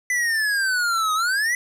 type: exponential two-way sweep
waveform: square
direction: down then up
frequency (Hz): 2010 to 1244.5 to 2010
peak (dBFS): -20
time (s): 0.1-1.55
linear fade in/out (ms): 2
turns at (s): 1.14
effects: low-pass 12000 Hz 12 dB/octave + 8-bit